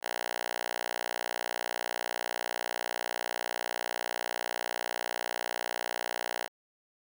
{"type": "tone with high-pass filter", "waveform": "5% pulse", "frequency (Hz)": 60, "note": "B1", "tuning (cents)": -49, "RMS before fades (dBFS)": -35, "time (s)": [0.01, 6.49], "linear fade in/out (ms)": 50, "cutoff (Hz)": 860, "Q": 1.1, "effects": []}